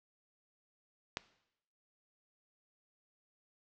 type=click; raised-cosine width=0.2 ms; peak=-17 dBFS; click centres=1.171 s; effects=noise-tail reverb RT60 0.8 s tail -18 dB re dry + low-pass 7000 Hz 12 dB/octave